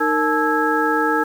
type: tone cluster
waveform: sine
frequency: 308.3 / 461.5 / 864 / 1315 / 1647 Hz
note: D#4 / A#4 / A5 / E6 / G#6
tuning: -16 / -17 / -32 / -5 / -15 cents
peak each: -22 dBFS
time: 0-1.24 s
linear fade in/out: 10 ms
effects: 7-bit